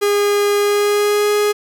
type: tone with pitch glide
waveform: 45% pulse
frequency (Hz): 408.9 to 416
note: G#4 to G#4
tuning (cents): -27 to +3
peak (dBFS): -13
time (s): 0.01-1.53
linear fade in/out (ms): 20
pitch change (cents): +30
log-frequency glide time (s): 0.57-1.31
effects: 8-bit